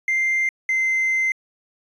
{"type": "tone pair in turn", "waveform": "triangle", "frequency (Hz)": [2093, 2074], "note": ["C7", "C7"], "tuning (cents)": [0, -16], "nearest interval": "unison", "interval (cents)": 16, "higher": "first", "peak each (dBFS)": -15, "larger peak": "neither", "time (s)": [[0.08, 0.49], [0.69, 1.32]], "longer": "second", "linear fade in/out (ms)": 2, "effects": ["tanh soft clip ceiling -13 dBFS", "resampled to 22050 Hz"]}